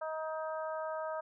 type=harmonic tone; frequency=315.3 Hz; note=D#4; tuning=23 cents sharp; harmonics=2 / 3 / 4 / 5; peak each=-37 / -42 / -43 / -48 dBFS; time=0.01-1.21 s; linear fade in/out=10 ms; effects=none